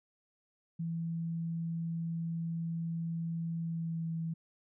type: tone with pitch glide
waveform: sine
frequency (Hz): 166 to 163.81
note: E3 to E3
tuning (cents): +12 to -11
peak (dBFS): -33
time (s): 0.79-4.34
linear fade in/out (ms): 10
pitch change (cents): -23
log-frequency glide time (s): 3.6-4.13
effects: none